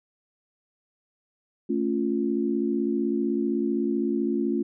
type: chord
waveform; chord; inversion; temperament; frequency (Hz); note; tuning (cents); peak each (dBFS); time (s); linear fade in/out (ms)
sine; A augmented; none; equal with one note detuned; 221.4 / 277.2 / 349.2; A3 / C#4 / E#4; +11 / 0 / 0; -27; 1.69-4.63; 10
effects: none